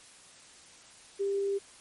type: tone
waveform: sine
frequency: 396.9 Hz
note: G4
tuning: 22 cents sharp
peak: -27 dBFS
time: 1.19-1.59 s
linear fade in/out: 20 ms
effects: white hiss -54 dBFS RMS until 1.8 s + MP3 48 kbps